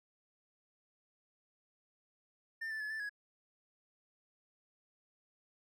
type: tone with pitch steps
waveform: triangle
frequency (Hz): 1798 / 1758 / 1710 / 1762 / 1670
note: A6 / A6 / A6 / A6 / G#6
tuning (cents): +37 / -2 / -50 / +2 / +9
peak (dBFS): -36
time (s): 2.61-3.095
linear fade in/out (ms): 10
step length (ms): 97
effects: none